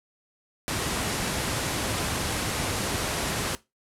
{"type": "low-pass noise", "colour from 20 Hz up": "pink", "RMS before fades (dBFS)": -28, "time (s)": [0.68, 3.55], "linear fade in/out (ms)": 0, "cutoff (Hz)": 12000, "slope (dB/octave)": 48, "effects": ["noise-tail reverb RT60 0.2 s tail -17 dB re dry", "high-pass 60 Hz 12 dB/octave"]}